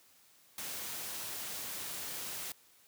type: noise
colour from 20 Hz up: white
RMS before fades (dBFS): -41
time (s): 0.58-2.52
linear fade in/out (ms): 2
effects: white hiss -64 dBFS RMS until 2.87 s + high-pass 80 Hz 12 dB/octave